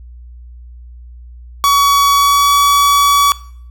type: tone with pitch glide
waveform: 45% pulse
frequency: 1130 to 1137.9 Hz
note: C#6 to C#6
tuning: +33 to +45 cents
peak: -8 dBFS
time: 1.64-3.32 s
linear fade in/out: 0 ms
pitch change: +12 cents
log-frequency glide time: 2.15-2.52 s
effects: noise-tail reverb RT60 0.6 s tail -19 dB re dry + added 60 Hz sine -32 dBFS peak until 3.7 s